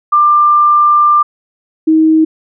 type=tone pair in turn; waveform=sine; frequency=1190 / 316.8 Hz; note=D6 / D#4; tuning=+22 / +31 cents; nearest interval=octave + major seventh; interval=2291 cents; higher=first; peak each=-5 dBFS; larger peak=neither; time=0.12-1.23 / 1.87-2.25 s; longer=first; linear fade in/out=10 ms; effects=none